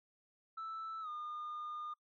sine tone with pitch glide, 1318.5 to 1216.1 Hz, E6 to D#6, 0 to -40 cents, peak -39 dBFS, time 0.57-1.94 s, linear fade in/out 10 ms, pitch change -140 cents, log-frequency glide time 1.01-1.09 s, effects noise-tail reverb RT60 0.1 s tail -26 dB re dry + tanh soft clip ceiling -39 dBFS

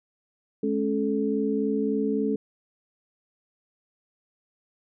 sine tone cluster, 212 / 275.6 / 433.6 Hz, G#3 / C#4 / A4, +36 / -10 / -25 cents, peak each -27 dBFS, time 0.63-2.36 s, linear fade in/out 5 ms, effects none

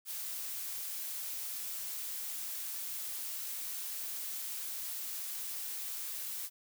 blue noise, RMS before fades -40 dBFS, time 0.05-6.5 s, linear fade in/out 50 ms, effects none

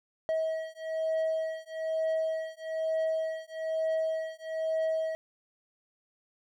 triangle beating tone pair, 640 / 641.1 Hz, D#5 / E5, +49 / -48 cents, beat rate 1.1 Hz, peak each -30 dBFS, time 0.29-5.15 s, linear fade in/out 0 ms, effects none

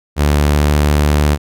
sawtooth tone with pitch glide, 73.42 to 73.97 Hz, D2 to D2, 0 to +13 cents, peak -6 dBFS, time 0.16-1.38 s, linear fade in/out 50 ms, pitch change +13 cents, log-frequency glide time 0.48-0.7 s, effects none

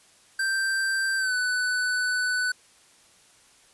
square tone with pitch glide, 1568 to 1495.5 Hz, G6 to F#6, 0 to +18 cents, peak -24 dBFS, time 0.39-2.52 s, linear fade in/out 5 ms, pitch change -82 cents, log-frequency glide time 1.17-1.34 s, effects white hiss -57 dBFS RMS until 3.73 s + resampled to 24000 Hz

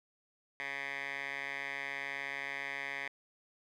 10% pulse tone with band-pass filter, 139 Hz, C#3, 5 cents sharp, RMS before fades -40 dBFS, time 0.6-3.08 s, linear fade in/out 0 ms, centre 2000 Hz, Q 3.5, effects none

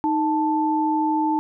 sine tone pair together, 311.1 / 879.9 Hz, D#4 / A5, 0 / 0 cents, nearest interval octave + tritone, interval 1800 cents, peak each -21 / -21 dBFS, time 0.04-1.39 s, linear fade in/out 0 ms, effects none

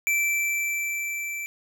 square tone with level ramp, 2334 Hz, D7, 11 cents flat, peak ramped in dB -21 to -31 dBFS, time 0.07-1.46 s, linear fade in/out 0 ms, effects none

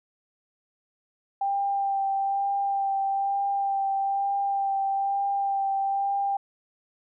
sine tone with vibrato, 790 Hz, G5, 13 cents sharp, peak -23 dBFS, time 1.41-6.37 s, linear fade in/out 5 ms, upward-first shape sine, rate 1.1 Hz, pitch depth 15 cents each way, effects none

